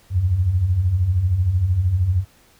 sine beating tone pair, 80.2 / 93.2 Hz, E2 / F#2, -47 / +13 cents, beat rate 13 Hz, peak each -24 / -16 dBFS, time 0.1-2.25 s, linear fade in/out 50 ms, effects pink hiss -54 dBFS RMS until 2.59 s

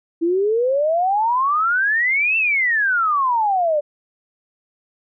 sine exponential two-way sweep, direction up then down, 324.6 to 2700 to 575 Hz, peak -15 dBFS, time 0.21-3.81 s, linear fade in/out 20 ms, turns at 2.37 s, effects none

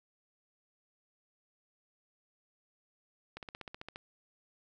slowing click train, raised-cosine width 0.3 ms, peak -27 dBFS, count 10, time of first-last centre 3.37-3.959 s, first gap 58 ms, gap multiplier 1.03, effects none

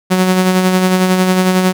sawtooth tone with tremolo, 185 Hz, F#3, in tune, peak -4 dBFS, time 0.1-1.73 s, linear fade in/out 20 ms, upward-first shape sine, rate 11 Hz, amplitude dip 40%, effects none

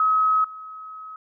sine tone with level steps, 1277 Hz, D#6, 45 cents sharp, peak -16 / -35 dBFS, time 0-1.16 s, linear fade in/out 2 ms, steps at 0.44 s, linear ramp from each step 5 ms, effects none

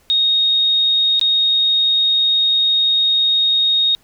sine tone with dropouts, 3729 Hz, A#7, in tune, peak -12 dBFS, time 0.1-3.95 s, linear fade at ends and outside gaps 0 ms, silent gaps 1.195-1.213 s, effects pink hiss -55 dBFS RMS until 4.03 s

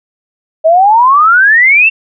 sine exponential sweep, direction up, 622.3 to 2745 Hz, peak -3 dBFS, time 0.64-1.9 s, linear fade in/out 20 ms, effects none

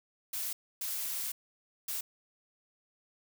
blue noise bursts at uneven times, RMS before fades -36 dBFS, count 3, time 0.33-0.53 / 0.81-1.32 / 1.88-2.01 s, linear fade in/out 5 ms, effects none

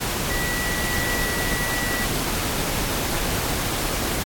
sine tone in noise, 1947 Hz, B6, 25 cents flat, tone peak -27 dBFS, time 0.29-2.06 s, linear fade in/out 20 ms, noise pink, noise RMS -25 dBFS, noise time 0-4.24 s, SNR -5 dB, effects AAC 64 kbps

